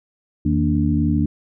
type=tone cluster; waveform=sine; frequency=83.2 / 158.4 / 230.9 / 294 Hz; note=E2 / D#3 / A#3 / D4; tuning=+17 / +31 / -16 / +2 cents; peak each=-21 dBFS; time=0.45-1.26 s; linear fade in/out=5 ms; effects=none